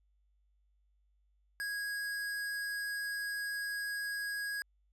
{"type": "tone", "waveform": "square", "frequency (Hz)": 1651, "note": "G#6", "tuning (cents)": -11, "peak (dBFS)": -36, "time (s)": [1.6, 4.62], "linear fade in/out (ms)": 0, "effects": ["added 50 Hz sine -69 dBFS peak until 4.92 s", "resampled to 32000 Hz"]}